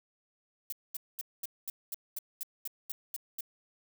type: noise bursts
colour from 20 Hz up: violet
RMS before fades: -37 dBFS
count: 12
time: 0.7-3.408 s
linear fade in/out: 2 ms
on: 24 ms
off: 220 ms
effects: none